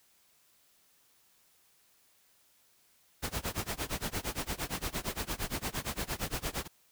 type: noise with tremolo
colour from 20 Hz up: pink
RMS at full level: -33 dBFS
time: 3.22-6.68 s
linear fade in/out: 20 ms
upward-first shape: sine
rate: 8.7 Hz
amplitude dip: 95%
effects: white hiss -67 dBFS RMS until 6.91 s

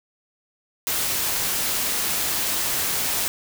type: noise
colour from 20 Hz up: white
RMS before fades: -24 dBFS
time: 0.87-3.28 s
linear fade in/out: 0 ms
effects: none

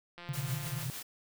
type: click train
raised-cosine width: 0.3 ms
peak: -31 dBFS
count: 114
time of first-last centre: 0.18-0.829 s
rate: 174 Hz
type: band-pass noise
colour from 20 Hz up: white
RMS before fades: -37 dBFS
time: 0.29-0.9 s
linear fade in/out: 0 ms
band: 120 to 150 Hz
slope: 96 dB/octave
type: noise with tremolo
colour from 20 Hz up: white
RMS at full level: -41 dBFS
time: 0.33-1.03 s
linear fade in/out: 10 ms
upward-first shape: triangle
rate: 6.6 Hz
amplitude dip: 50%
effects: none

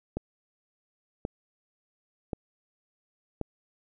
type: click train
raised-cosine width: 2 ms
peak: -17 dBFS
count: 4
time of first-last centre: 0.17-3.413 s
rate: 0.925 Hz
effects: none

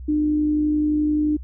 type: tone with amplitude modulation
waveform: sine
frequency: 301 Hz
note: D4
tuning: 43 cents sharp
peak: -16 dBFS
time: 0.08-1.37 s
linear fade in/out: 10 ms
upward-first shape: sine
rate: 51.5 Hz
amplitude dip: 25%
effects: added 63 Hz sine -32 dBFS peak until 1.43 s

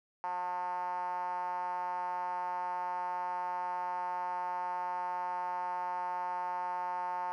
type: tone with band-pass filter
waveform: 5% pulse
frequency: 179.4 Hz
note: F3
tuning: 47 cents sharp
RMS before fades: -36 dBFS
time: 0.24-7.32 s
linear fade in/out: 0 ms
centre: 870 Hz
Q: 7.6
effects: none

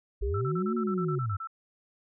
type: linear two-way sweep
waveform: sine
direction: up then down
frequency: 45.89 to 236.4 to 90.2 Hz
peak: -28 dBFS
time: 0.21-1.37 s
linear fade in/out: 10 ms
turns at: 0.75 s
type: tone with pitch glide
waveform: sine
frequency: 401.8 to 366.3 Hz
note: G4 to F#4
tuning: +43 to -17 cents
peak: -31 dBFS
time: 0.22-1.19 s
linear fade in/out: 10 ms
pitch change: -160 cents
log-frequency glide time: 0.37-0.55 s
type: tone bursts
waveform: sine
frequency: 1327 Hz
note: E6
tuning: 11 cents sharp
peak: -34 dBFS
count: 11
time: 0.34-1.473 s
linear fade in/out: 5 ms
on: 73 ms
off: 33 ms
effects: none

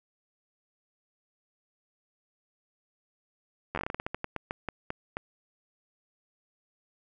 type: slowing click train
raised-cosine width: 0.5 ms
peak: -17 dBFS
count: 18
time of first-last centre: 3.75-5.169 s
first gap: 11 ms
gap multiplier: 1.22
effects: none

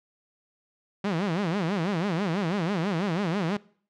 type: tone with vibrato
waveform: sawtooth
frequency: 182.5 Hz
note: F#3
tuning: 24 cents flat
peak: -21 dBFS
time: 1.04-3.57 s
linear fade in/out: 5 ms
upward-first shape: sine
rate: 6.1 Hz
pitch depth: 240 cents each way
effects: noise-tail reverb RT60 0.5 s tail -22 dB re dry + low-pass 4000 Hz 12 dB/octave

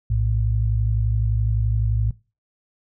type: tone pair together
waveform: sine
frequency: 58.27 / 110 Hz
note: A#1 / A2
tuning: 0 / 0 cents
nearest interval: major seventh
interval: 1100 cents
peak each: -21 / -20 dBFS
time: 0.1-2.11 s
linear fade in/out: 5 ms
effects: noise-tail reverb RT60 0.3 s tail -20 dB re dry

